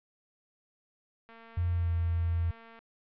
click train, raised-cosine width 0.3 ms, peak -35 dBFS, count 343, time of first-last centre 1.29-2.79 s, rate 228 Hz
sine tone with pitch glide, 87.4 to 84.52 Hz, F2 to E2, +2 to +44 cents, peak -26 dBFS, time 1.57-2.51 s, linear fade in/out 5 ms, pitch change -58 cents, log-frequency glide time 1.71-1.92 s
effects low-pass 2000 Hz 12 dB/octave

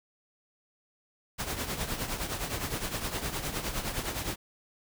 pink noise with tremolo, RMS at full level -31 dBFS, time 1.38-4.36 s, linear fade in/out 20 ms, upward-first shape triangle, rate 9.7 Hz, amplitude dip 70%, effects none

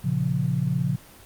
sine chord, Bb minor, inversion none, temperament equal, 116.54 / 138.59 / 174.61 Hz, Bb2 / Db3 / F3, 0 / 0 / 0 cents, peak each -28 / -24 / -26 dBFS, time 0.04-0.96 s, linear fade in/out 10 ms, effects pink hiss -48 dBFS RMS until 1.25 s + Opus 24 kbps

